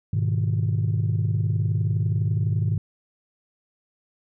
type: chord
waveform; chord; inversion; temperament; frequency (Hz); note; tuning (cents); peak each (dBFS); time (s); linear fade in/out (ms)
sine; G# minor; none; equal; 103.83 / 123.47 / 155.56; G#2 / B2 / D#3; 0 / 0 / 0; -21 / -25 / -25; 0.13-2.78; 5
effects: tanh soft clip ceiling -15 dBFS